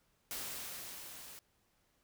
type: noise with level ramp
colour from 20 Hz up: white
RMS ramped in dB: -41 to -52 dBFS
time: 0.31-1.39 s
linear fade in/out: 0 ms
effects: pink hiss -75 dBFS RMS until 2.03 s